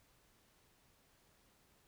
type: silence
effects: pink hiss -71 dBFS RMS until 1.87 s